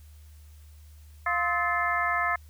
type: harmonic tone with a mistuned harmonic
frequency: 349.2 Hz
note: F4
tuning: in tune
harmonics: 2 / 3 / 4 / 5 / 6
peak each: -31 / -31 / -29 / -29 / -32 dBFS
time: 1.26-2.36 s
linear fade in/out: 5 ms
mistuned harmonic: 4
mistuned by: -140 cents
effects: added 75 Hz sine -47 dBFS peak until 2.49 s + white hiss -62 dBFS RMS until 2.49 s